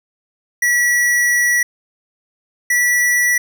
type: tone pair in turn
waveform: square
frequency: 1939 / 1951.4 Hz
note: B6 / B6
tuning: -32 / -21 cents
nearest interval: unison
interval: 11 cents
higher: second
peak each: -13 dBFS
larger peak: neither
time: 0.62-1.63 / 2.7-3.38 s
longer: first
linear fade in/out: 5 ms
effects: none